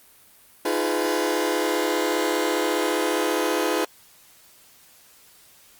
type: chord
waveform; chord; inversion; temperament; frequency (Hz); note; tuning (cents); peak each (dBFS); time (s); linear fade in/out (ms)
sawtooth; F half-diminished seventh; third; just; 314.3 / 349.2 / 419.1 / 502.9; Eb4 / F4 / Ab4 / Cb5; +18 / 0 / +16 / +31; -23; 0.65-3.85; 5
effects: white hiss -53 dBFS RMS until 5.79 s + Opus 32 kbps